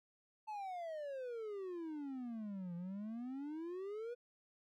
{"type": "exponential two-way sweep", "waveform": "triangle", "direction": "down then up", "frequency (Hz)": [880, 170, 491.9], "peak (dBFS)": -40, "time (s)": [0.47, 4.15], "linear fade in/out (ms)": 20, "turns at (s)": 2.75, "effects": []}